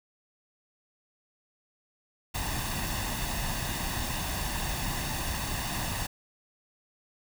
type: noise with comb filter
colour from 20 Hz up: pink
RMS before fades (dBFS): -32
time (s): 2.34-6.07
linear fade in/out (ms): 10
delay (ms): 1.1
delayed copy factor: +0.6
effects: none